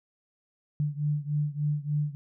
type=beating tone pair; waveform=sine; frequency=146.83 / 150.23 Hz; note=D3 / D3; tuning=0 / +40 cents; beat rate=3.4 Hz; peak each=-28 / -30 dBFS; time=0.8-2.15 s; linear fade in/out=0 ms; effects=none